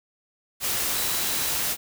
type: tone in noise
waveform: sine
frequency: 3951 Hz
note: B7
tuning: in tune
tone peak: -36 dBFS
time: 0.94-1.53 s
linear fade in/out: 50 ms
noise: white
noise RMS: -26 dBFS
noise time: 0.6-1.77 s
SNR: -13 dB
effects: none